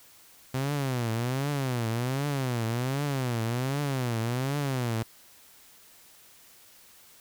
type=tone with vibrato; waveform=sawtooth; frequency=127.8 Hz; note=C3; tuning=40 cents flat; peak=-23 dBFS; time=0.54-5.03 s; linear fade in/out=5 ms; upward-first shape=triangle; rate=1.3 Hz; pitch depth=250 cents each way; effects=white hiss -55 dBFS RMS until 7.2 s